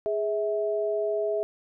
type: tone pair together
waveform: sine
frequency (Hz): 415.3 / 649.5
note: G#4 / E5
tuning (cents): 0 / -26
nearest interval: minor sixth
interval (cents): 774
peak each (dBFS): -27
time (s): 0.06-1.43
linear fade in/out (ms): 0
effects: none